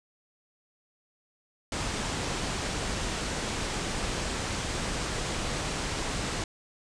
pink low-pass noise, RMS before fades -32 dBFS, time 1.72-6.44 s, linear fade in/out 2 ms, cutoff 8900 Hz, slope 48 dB/octave, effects none

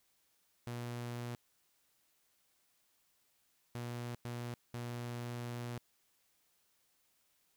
sawtooth tone bursts at uneven times, 120.2 Hz, B2, 46 cents flat, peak -36 dBFS, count 4, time 0.67-1.35 / 3.75-4.15 / 4.25-4.54 / 4.74-5.78 s, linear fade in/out 0 ms, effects white hiss -75 dBFS RMS until 7.56 s

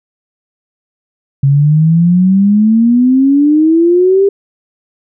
sine exponential sweep, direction up, 136 to 402.1 Hz, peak -5 dBFS, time 1.43-4.29 s, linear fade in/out 5 ms, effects none

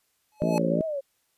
square tone with exponential growth, 853 Hz, G#5, 46 cents sharp, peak -26 dBFS, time 0.32-0.58 s, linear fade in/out 0 ms, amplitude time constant 55 ms
sine tone with vibrato, 586 Hz, D5, 4 cents flat, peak -27 dBFS, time 0.4-1.01 s, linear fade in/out 20 ms, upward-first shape triangle, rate 2.8 Hz, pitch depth 190 cents each way
harmonic tone, 56.8 Hz, A#1, 44 cents flat, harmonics 3 / 4 / 5 / 6 / 7 / 8 / 9 / 10, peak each -27 / -29 / -31 / -33 / -34 / -35 / -36 / -37 dBFS, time 0.42-0.81 s, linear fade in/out 0 ms
effects white hiss -71 dBFS RMS until 1.37 s + resampled to 32000 Hz

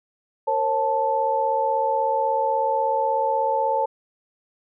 sine tone cluster, 465.7 / 542 / 878 Hz, A#4 / C#5 / A5, -2 / -39 / -4 cents, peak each -28 / -24 / -21 dBFS, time 0.47-3.86 s, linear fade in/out 10 ms, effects none

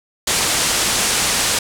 white low-pass noise, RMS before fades -18 dBFS, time 0.27-1.59 s, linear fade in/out 5 ms, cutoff 9400 Hz, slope 24 dB/octave, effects none

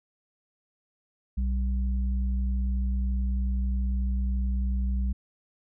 sine tone pair together, 61.6 / 196 Hz, B1 / G3, -4 / 0 cents, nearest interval octave + minor sixth, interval 2004 cents, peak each -24 / -35 dBFS, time 1.37-5.13 s, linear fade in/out 10 ms, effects none

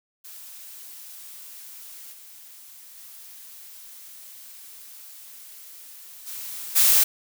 blue noise with level steps, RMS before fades -42 / -46 / -44 / -35 / -17 dBFS, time 0.24-7.04 s, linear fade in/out 10 ms, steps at 2.12 / 2.96 / 6.26 / 6.75 s, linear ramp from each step 20 ms, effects none

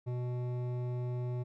sine tone with hard clipping, 123.47 Hz, B2, in tune, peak -35 dBFS, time 0.06-1.44 s, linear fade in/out 20 ms, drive 12 dB, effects none

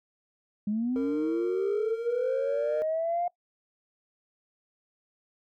sine linear sweep, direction up, 202.7 to 709 Hz, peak -25 dBFS, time 0.67-3.28 s, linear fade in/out 5 ms
triangle tone with pitch glide, 460 to 464.8 Hz, A#4 to A#4, -23 to -5 cents, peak -27 dBFS, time 0.96-2.82 s, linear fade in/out 0 ms, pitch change +18 cents, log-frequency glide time 1.57-2.71 s
effects noise-tail reverb RT60 0.1 s tail -21 dB re dry + tanh soft clip ceiling -20 dBFS

